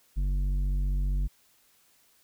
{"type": "tone with tanh clipping", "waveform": "triangle", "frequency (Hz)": 47.54, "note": "F#1", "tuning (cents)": 48, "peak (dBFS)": -26, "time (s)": [0.16, 1.28], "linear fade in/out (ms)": 20, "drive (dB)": 13, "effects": ["white hiss -64 dBFS RMS until 2.23 s"]}